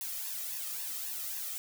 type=noise with flanger; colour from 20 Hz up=blue; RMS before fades=-38 dBFS; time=0.01-1.58 s; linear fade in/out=0 ms; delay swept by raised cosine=1.1 to 1.62 ms; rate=3.7 Hz; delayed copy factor=+0.65; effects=none